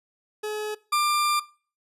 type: tone pair in turn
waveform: 40% pulse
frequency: 424.7 / 1191.2 Hz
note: G#4 / D6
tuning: +39 / +24 cents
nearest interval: octave + tritone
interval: 1785 cents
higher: second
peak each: -27 / -19 dBFS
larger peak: second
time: 0.43-0.75 / 0.92-1.4 s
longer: second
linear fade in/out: 10 ms
effects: noise-tail reverb RT60 0.4 s tail -21 dB re dry + resampled to 32000 Hz